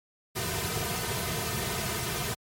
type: noise with comb filter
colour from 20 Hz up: pink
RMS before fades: -31 dBFS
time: 0.35-2.35 s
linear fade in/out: 20 ms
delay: 3.6 ms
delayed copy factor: -0.9
effects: high-pass 60 Hz 12 dB/octave + MP3 64 kbps